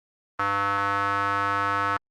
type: tone with band-pass filter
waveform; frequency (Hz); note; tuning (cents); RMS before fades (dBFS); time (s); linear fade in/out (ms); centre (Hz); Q
square; 100; G2; +35; -25; 0.39-1.97; 5; 1300; 4.4
effects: Opus 24 kbps